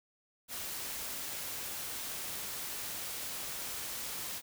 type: noise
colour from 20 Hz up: white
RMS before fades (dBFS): -40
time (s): 0.48-4.42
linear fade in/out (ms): 50
effects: none